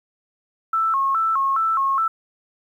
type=tone with vibrato; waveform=sine; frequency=1200 Hz; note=D6; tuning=37 cents sharp; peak=-17 dBFS; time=0.73-2.08 s; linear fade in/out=5 ms; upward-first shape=square; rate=2.4 Hz; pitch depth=170 cents each way; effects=9-bit